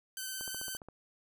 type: tone with vibrato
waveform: 5% pulse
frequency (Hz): 1533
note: G6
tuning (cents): -39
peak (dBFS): -27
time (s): 0.17-0.77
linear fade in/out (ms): 2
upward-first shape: square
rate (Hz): 17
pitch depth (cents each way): 14
type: click train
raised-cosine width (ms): 1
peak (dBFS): -33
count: 8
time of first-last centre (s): 0.41-0.886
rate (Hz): 14.7
effects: none